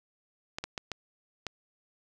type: clicks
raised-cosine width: 0.2 ms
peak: -17 dBFS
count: 5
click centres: 0.585 / 0.64 / 0.778 / 0.917 / 1.467 s
effects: none